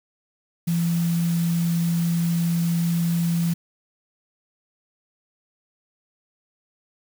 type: tone in noise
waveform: sine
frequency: 169.3 Hz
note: E3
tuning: 46 cents sharp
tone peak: -19 dBFS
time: 0.67-3.54 s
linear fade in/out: 10 ms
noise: white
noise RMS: -37 dBFS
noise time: 0.67-3.54 s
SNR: +15 dB
effects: none